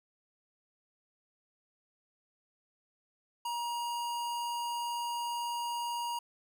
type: tone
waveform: square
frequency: 949 Hz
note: A#5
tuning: 31 cents sharp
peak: -34 dBFS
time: 3.45-6.19 s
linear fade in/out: 5 ms
effects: none